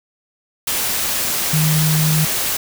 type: tone in noise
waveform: sine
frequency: 155.56 Hz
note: D#3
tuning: in tune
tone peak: -14 dBFS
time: 1.53-2.25 s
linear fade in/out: 5 ms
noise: white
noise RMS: -20 dBFS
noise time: 0.67-2.57 s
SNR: +3 dB
effects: none